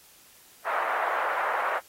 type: band-pass noise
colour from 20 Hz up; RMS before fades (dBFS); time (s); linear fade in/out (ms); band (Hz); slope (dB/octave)
white; -28; 0.64-1.81; 50; 590 to 1500; 24
effects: white hiss -55 dBFS RMS until 1.88 s + AAC 48 kbps